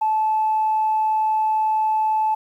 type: tone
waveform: sine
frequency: 869 Hz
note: A5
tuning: 22 cents flat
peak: -16 dBFS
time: 0.01-2.35 s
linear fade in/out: 10 ms
effects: tanh soft clip ceiling -12 dBFS + 9-bit